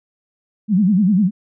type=tone with vibrato; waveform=sine; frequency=195.9 Hz; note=G3; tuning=1 cent flat; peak=-11 dBFS; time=0.68-1.31 s; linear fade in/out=50 ms; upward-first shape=sine; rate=10 Hz; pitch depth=190 cents each way; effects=none